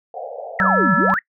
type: band-pass noise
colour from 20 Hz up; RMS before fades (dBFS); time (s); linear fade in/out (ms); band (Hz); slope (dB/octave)
white; -31; 0.14-0.7; 2; 470 to 770; 96
type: exponential two-way sweep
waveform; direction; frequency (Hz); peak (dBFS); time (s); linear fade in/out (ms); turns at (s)
sine; down then up; 1975.5 to 155 to 1975.5; -18; 0.59-1.19; 2; 0.94
type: harmonic tone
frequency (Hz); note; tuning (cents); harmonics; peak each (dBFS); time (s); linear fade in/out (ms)
190; F#3; +46; 1 / 3 / 5 / 7 / 9; -20 / -28 / -27 / -17 / -18; 0.6-1.14; 0
type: click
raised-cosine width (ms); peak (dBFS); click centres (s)
0.3; -21; 1.101
effects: noise-tail reverb RT60 0.1 s tail -22 dB re dry